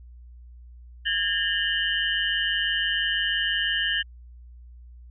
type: tone cluster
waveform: sine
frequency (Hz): 1644 / 1810 / 2874 / 3077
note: G#6 / A6 / F7 / G7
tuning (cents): -18 / +48 / +49 / -33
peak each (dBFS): -28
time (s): 1.05-4.03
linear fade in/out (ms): 20
effects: added 60 Hz sine -43 dBFS peak until 5.1 s